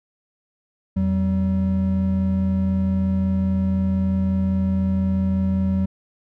triangle tone pair together, 85.2 / 190.85 Hz, F2 / G3, -42 / -46 cents, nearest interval octave + major second, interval 1396 cents, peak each -21 / -17 dBFS, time 0.96-5.86 s, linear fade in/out 10 ms, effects none

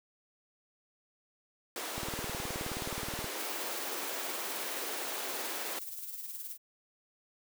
pink high-pass noise, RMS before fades -39 dBFS, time 1.76-5.79 s, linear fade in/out 2 ms, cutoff 330 Hz, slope 24 dB/octave
click train, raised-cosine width 3 ms, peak -27 dBFS, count 25, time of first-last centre 1.98-3.243 s, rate 19 Hz
violet noise with tremolo, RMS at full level -40 dBFS, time 3.34-6.58 s, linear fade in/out 50 ms, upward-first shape sine, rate 19 Hz, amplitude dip 50%
effects none

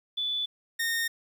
sine / sawtooth tone pair in turn, 3474 / 1840.3 Hz, A7 / A#6, -23 / -23 cents, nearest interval major seventh, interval 1100 cents, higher first, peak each -27 / -23 dBFS, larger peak second, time 0.17-0.46 / 0.79-1.08 s, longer neither, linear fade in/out 10 ms, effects 10-bit

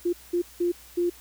sine tone bursts at uneven times, 349.2 Hz, F4, in tune, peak -21 dBFS, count 4, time 0.05-0.13 / 0.33-0.42 / 0.6-0.72 / 0.97-1.1 s, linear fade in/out 10 ms, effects added 60 Hz sine -55 dBFS peak until 1.2 s + white hiss -50 dBFS RMS until 1.2 s

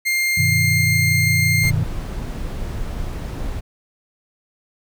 40% pulse tone, 2112 Hz, C7, 16 cents sharp, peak -16 dBFS, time 0.05-1.71 s, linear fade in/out 20 ms
sine chord, G augmented, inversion none, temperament equal, 98 / 123.47 / 155.56 Hz, G2 / B2 / D#3, 0 / 0 / 0 cents, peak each -21 dBFS, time 0.37-1.84 s, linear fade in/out 10 ms
brown noise, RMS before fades -26 dBFS, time 1.62-3.61 s, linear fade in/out 20 ms
effects none

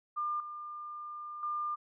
sine tone with level steps, 1200 Hz, D6, 37 cents sharp, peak -31 / -40 / -32 dBFS, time 0.16-1.76 s, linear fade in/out 20 ms, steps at 0.4 / 1.43 s, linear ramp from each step 2 ms, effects none

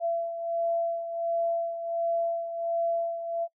sine beating tone pair, 674 / 675.4 Hz, E5 / E5, +38 / +42 cents, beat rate 1.4 Hz, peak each -27 / -34 dBFS, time 0-3.48 s, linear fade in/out 50 ms, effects noise-tail reverb RT60 0.1 s tail -23 dB re dry

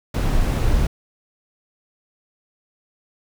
brown noise, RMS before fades -18 dBFS, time 0.14-0.87 s, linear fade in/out 5 ms, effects none

